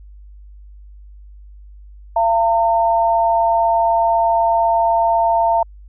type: tone pair together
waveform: sine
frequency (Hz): 681 / 909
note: F5 / A#5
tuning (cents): -44 / -44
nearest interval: perfect fourth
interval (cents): 500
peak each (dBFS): -15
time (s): 2.16-5.63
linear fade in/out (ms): 5
effects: added 50 Hz sine -37 dBFS peak until 5.88 s